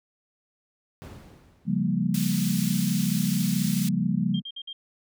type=noise with exponential decay; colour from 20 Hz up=brown; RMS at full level=-34 dBFS; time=1.02-2.17 s; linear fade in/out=0 ms; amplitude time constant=250 ms
type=chord; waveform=sine; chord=G half-diminished seventh; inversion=second; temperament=equal with one note detuned; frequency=138.59 / 174.61 / 199.08 / 233.1 Hz; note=Db3 / F3 / G3 / Bb3; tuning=0 / 0 / +27 / 0 cents; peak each=-30 / -26 / -26 / -29 dBFS; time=1.65-4.42 s; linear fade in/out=50 ms
type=high-pass noise; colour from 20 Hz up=pink; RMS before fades=-35 dBFS; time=2.14-3.89 s; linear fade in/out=5 ms; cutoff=3600 Hz; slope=12 dB/octave
type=tone bursts; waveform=sine; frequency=3196 Hz; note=G7; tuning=33 cents sharp; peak=-34 dBFS; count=4; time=4.34-4.73 s; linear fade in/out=5 ms; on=57 ms; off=54 ms
effects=high-pass 80 Hz 12 dB/octave